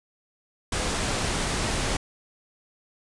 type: low-pass noise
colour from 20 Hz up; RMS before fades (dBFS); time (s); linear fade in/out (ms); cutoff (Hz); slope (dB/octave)
pink; -27; 0.72-1.97; 5; 10000; 48
effects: resampled to 24000 Hz